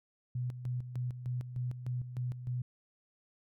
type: tone with tremolo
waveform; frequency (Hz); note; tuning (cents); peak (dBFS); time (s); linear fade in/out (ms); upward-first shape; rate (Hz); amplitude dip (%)
sine; 124.2; B2; +10; -32; 0.35-2.62; 5; square; 3.3; 65
effects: none